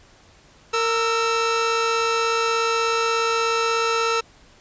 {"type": "tone pair together", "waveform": "sawtooth", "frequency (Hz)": [459.2, 1321], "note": ["A#4", "E6"], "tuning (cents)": [-26, 3], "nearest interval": "octave + tritone", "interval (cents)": 1829, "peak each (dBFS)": -18, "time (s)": [0.73, 4.21], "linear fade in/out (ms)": 10, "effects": ["pink hiss -52 dBFS RMS until 4.6 s", "resampled to 16000 Hz"]}